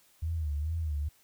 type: tone with vibrato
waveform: sine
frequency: 77.5 Hz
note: D#2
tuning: 6 cents flat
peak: -29 dBFS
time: 0.22-1.09 s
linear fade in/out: 10 ms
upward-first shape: sine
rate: 2.3 Hz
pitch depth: 120 cents each way
effects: white hiss -64 dBFS RMS until 1.23 s

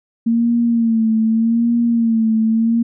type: tone with vibrato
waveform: sine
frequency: 228.4 Hz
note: A#3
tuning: 35 cents flat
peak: -12 dBFS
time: 0.26-2.83 s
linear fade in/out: 10 ms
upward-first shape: sine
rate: 0.83 Hz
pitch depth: 56 cents each way
effects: none

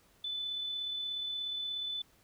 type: tone with amplitude modulation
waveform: sine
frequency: 3500 Hz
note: A7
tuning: 10 cents flat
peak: -33 dBFS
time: 0.24-2.02 s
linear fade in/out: 5 ms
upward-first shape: sine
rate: 36.8 Hz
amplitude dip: 30%
effects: pink hiss -66 dBFS RMS until 2.23 s

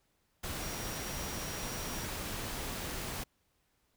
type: tone in noise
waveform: sine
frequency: 5680 Hz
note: F8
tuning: 28 cents sharp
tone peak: -47 dBFS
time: 0.61-2.06 s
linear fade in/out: 10 ms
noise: pink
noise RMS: -39 dBFS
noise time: 0.43-3.24 s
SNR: -11 dB
effects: pink hiss -75 dBFS RMS until 3.96 s

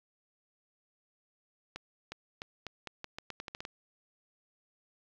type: accelerating click train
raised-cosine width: 0.2 ms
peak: -22 dBFS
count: 13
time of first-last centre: 1.76-3.651 s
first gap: 360 ms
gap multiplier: 0.83
effects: low-pass 5000 Hz 12 dB/octave + 9-bit

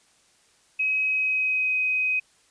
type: tone with pitch glide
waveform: sine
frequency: 2543 to 2517 Hz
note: D#7 to D#7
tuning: +37 to +19 cents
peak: -21 dBFS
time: 0.79-2.2 s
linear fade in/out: 10 ms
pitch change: -18 cents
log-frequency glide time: 1.03-1.76 s
effects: white hiss -61 dBFS RMS until 2.5 s + resampled to 22050 Hz

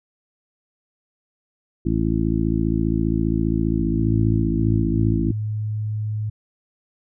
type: harmonic tone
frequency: 55 Hz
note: A1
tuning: in tune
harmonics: 1 / 2 / 3 / 4 / 5 / 6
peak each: -25 / -25 / -25 / -25 / -25 / -25 dBFS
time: 1.85-5.32 s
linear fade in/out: 10 ms
type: tone with pitch glide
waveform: sine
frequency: 108.7 to 106.96 Hz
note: A2 to A2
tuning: -21 to -49 cents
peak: -22 dBFS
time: 3.79-6.3 s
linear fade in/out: 10 ms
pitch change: -28 cents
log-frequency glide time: 4.2-4.81 s
effects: none

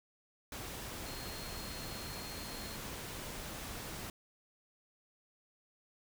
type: tone in noise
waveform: sine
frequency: 4246 Hz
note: C8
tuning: 25 cents sharp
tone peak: -50 dBFS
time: 1.06-2.76 s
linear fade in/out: 2 ms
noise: pink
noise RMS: -44 dBFS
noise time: 0.52-4.1 s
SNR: -9 dB
effects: none

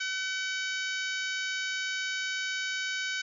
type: harmonic tone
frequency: 758 Hz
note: F#5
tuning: 42 cents sharp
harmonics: 2 / 3 / 4 / 5 / 6 / 7 / 8 / 9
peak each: -33 / -37 / -39 / -41 / -43 / -44 / -45 / -46 dBFS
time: 0-3.22 s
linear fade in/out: 10 ms
effects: none

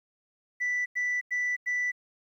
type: tone bursts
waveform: sine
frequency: 1975.5 Hz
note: B6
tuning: in tune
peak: -24 dBFS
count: 4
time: 0.6-1.919 s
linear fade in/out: 20 ms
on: 260 ms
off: 93 ms
effects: tanh soft clip ceiling -24 dBFS + 11-bit

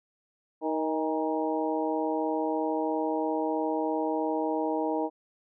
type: harmonic tone with a mistuned harmonic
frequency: 156.9 Hz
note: D#3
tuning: 15 cents sharp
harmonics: 2 / 3 / 4 / 5 / 6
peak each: -30 / -32 / -33 / -34 / -35 dBFS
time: 0.61-5.1 s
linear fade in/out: 50 ms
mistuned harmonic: 5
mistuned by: +61 cents
effects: none

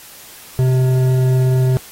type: tone with hard clipping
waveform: sine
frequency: 128.9 Hz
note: C3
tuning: 26 cents flat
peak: -13 dBFS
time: 0.59-1.77 s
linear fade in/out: 0 ms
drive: 9 dB
effects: white hiss -39 dBFS RMS until 1.91 s + AAC 48 kbps

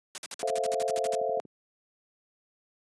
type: noise bursts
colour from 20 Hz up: white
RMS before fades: -36 dBFS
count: 13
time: 0.15-1.151 s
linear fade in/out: 0 ms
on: 29 ms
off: 52 ms
type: chord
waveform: sine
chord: F major seventh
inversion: first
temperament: equal with one note detuned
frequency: 440 / 525.4 / 659.3 / 698.5 Hz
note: A4 / C5 / E5 / F5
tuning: 0 / +7 / 0 / 0 cents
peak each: -32 dBFS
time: 0.43-1.4 s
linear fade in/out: 0 ms
type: click train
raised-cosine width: 3 ms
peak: -32 dBFS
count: 13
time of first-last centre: 0.5-1.452 s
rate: 12.6 Hz
effects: high-pass 200 Hz 12 dB/octave + resampled to 22050 Hz

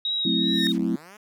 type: tone with vibrato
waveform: sine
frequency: 3793 Hz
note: A#7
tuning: 29 cents sharp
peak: -23 dBFS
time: 0.05-0.72 s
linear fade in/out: 2 ms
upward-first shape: triangle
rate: 2.7 Hz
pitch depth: 33 cents each way
type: chord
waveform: sine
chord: F# half-diminished seventh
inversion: none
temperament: equal with one note detuned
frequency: 183.83 / 220 / 261.6 / 329.6 Hz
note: F#3 / A3 / C4 / E4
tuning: -11 / 0 / 0 / 0 cents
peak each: -27 dBFS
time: 0.25-0.96 s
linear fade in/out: 5 ms
type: tone with exponential growth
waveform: 45% pulse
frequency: 1809 Hz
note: A6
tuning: 48 cents sharp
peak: -25 dBFS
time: 0.28-0.67 s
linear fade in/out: 0 ms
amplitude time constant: 83 ms
type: linear two-way sweep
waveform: 5% pulse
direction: down then up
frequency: 2093 to 66.4 to 218.1 Hz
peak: -33 dBFS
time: 0.68-1.17 s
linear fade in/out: 5 ms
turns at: 0.78 s
effects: none

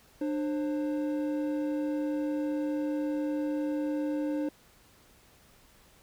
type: tone pair together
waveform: triangle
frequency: 299 / 532.2 Hz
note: D4 / C5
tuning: +31 / +29 cents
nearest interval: minor seventh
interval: 998 cents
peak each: -27 / -34 dBFS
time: 0.21-4.49 s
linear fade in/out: 5 ms
effects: pink hiss -60 dBFS RMS until 6.02 s

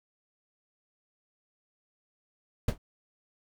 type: noise with exponential decay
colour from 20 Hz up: brown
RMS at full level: -20 dBFS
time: 2.68-2.78 s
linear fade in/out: 5 ms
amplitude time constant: 21 ms
effects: none

